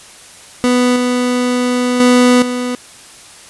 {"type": "tone with level steps", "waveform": "30% pulse", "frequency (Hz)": 247.7, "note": "B3", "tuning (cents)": 5, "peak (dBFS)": [-7, -10, -4, -14], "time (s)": [0.64, 2.75], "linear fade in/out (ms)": 0, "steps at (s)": [0.96, 2, 2.42], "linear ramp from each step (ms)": 2, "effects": ["white hiss -38 dBFS RMS until 3.49 s", "resampled to 24000 Hz"]}